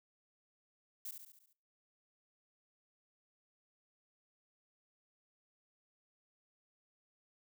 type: noise with echo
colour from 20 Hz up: violet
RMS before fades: -44 dBFS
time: 1.05-1.11 s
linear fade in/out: 2 ms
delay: 70 ms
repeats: 6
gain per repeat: -5 dB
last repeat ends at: 1.53 s
effects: noise-tail reverb RT60 0.5 s tail -22 dB re dry